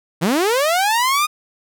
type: linear sweep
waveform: sawtooth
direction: up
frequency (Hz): 146.83 to 1244.5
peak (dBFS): -11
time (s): 0.21-1.27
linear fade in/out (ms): 20
effects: none